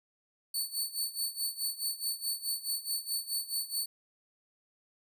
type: tone with tremolo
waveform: 15% pulse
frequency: 4481 Hz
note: C#8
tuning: 18 cents sharp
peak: -23 dBFS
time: 0.54-3.86 s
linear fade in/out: 5 ms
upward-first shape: sine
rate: 4.7 Hz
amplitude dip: 85%
effects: none